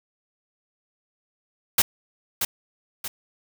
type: noise with echo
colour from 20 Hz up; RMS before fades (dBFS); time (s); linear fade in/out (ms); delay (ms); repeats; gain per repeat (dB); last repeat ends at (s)
white; -17; 1.78-1.82; 5; 630; 2; -7; 3.08
effects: none